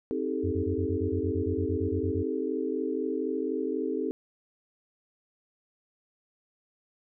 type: chord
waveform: sine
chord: A half-diminished seventh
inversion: first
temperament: just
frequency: 264 / 316.8 / 396 / 440 Hz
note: C4 / Eb4 / G4 / A4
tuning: +16 / +31 / +18 / 0 cents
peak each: -33 dBFS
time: 0.11-4.11 s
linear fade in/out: 0 ms
type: tone bursts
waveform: sine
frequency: 91.4 Hz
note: F#2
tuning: 21 cents flat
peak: -28 dBFS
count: 16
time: 0.43-2.233 s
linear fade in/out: 20 ms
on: 93 ms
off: 21 ms
effects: none